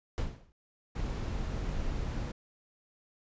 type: noise with exponential decay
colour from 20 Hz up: brown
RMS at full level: -27 dBFS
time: 0.18-0.52 s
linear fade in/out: 0 ms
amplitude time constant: 73 ms
type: noise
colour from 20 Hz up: brown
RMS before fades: -34 dBFS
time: 0.95-2.32 s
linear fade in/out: 10 ms
effects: resampled to 16000 Hz